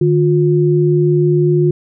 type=tone pair together; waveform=sine; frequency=150.7 / 356.1 Hz; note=D3 / F4; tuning=+45 / +34 cents; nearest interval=octave + minor third; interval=1489 cents; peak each=-12 dBFS; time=0.01-1.71 s; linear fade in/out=5 ms; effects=none